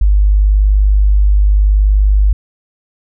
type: tone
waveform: sine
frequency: 50.4 Hz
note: G1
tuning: 49 cents sharp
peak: -6 dBFS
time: 0.01-2.33 s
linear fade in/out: 5 ms
effects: none